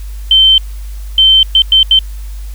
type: tone bursts at uneven times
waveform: sine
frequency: 3100 Hz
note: G7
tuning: 20 cents flat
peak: -3 dBFS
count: 5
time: 0.31-0.58 / 1.18-1.43 / 1.55-1.62 / 1.72-1.83 / 1.91-1.99 s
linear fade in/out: 2 ms
effects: added 50 Hz sine -21 dBFS peak until 2.54 s + white hiss -41 dBFS RMS until 2.54 s